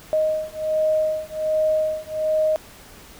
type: beating tone pair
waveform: sine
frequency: 622.3 / 623.6 Hz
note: D#5 / D#5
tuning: 0 / +4 cents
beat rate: 1.3 Hz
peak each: -22 dBFS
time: 0.13-2.56 s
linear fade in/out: 0 ms
effects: pink hiss -45 dBFS RMS until 3.19 s